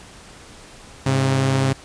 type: tone pair together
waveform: sawtooth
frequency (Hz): 103.83 / 134.06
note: G#2 / C3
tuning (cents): 0 / +42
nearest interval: major third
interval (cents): 442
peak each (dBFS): -21 / -13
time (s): 1.06-1.73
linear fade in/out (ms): 5
effects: pink hiss -43 dBFS RMS until 1.84 s + resampled to 22050 Hz